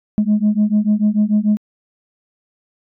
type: beating tone pair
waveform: sine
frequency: 207.2 / 214 Hz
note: G#3 / A3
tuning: -4 / -48 cents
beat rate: 6.8 Hz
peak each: -14 dBFS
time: 0.18-1.57 s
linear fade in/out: 0 ms
effects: tanh soft clip ceiling -8 dBFS